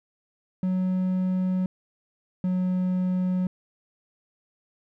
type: tone pair in turn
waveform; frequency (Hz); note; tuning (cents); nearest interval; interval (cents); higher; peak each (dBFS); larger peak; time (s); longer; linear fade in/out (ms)
triangle; 185 / 183.3; F#3 / F#3; 0 / -16; unison; 16; first; -20; neither; 0.63-1.66 / 2.44-3.47; neither; 2
effects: none